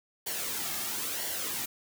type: noise with flanger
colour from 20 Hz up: white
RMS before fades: -34 dBFS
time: 0.26-1.66 s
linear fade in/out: 10 ms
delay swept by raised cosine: 0.78 to 2.08 ms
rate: 1 Hz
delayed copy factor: -0.55
effects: none